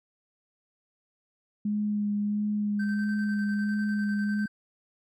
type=tone with vibrato; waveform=sine; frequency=207.7 Hz; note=G#3; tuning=in tune; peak=-25 dBFS; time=1.65-4.46 s; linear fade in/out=5 ms; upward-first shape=sine; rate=1.5 Hz; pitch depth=15 cents each way
type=tone with tremolo; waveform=triangle; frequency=1553 Hz; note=G6; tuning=17 cents flat; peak=-33 dBFS; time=2.79-4.48 s; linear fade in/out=10 ms; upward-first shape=square; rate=10 Hz; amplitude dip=35%
effects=none